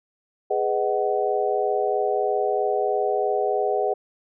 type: chord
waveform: sine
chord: G# minor seventh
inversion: none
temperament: just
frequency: 415.3 / 498.4 / 623 / 747.5 Hz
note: G#4 / B4 / D#5 / F#5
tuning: 0 / +16 / +2 / +17 cents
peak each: -24 / -27 / -27 / -25 dBFS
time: 0.5-3.94 s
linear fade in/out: 10 ms
effects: none